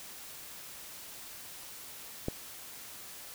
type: click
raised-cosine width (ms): 2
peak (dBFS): -18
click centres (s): 2.284
effects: white hiss -47 dBFS RMS until 3.34 s